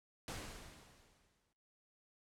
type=noise with exponential decay; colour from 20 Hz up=pink; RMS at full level=-43 dBFS; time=0.28-1.53 s; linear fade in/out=1 ms; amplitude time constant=270 ms; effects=noise-tail reverb RT60 0.6 s tail -20 dB re dry + low-pass 10000 Hz 12 dB/octave